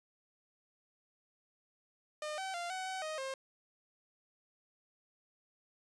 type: tone with pitch steps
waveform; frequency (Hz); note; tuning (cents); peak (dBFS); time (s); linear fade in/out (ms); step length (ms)
sawtooth; 607 / 765 / 694 / 750 / 756 / 624 / 533; D#5 / G5 / F5 / F#5 / F#5 / D#5 / C5; -43 / -42 / -11 / +23 / +37 / +5 / +32; -34; 2.22-3.34; 2; 160
effects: resampled to 22050 Hz